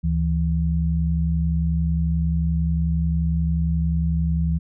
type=tone pair together; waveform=sine; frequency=73 / 164.25 Hz; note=D2 / E3; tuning=-10 / -6 cents; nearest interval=octave + major second; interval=1404 cents; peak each=-21 dBFS; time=0.03-4.59 s; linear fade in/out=20 ms; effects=none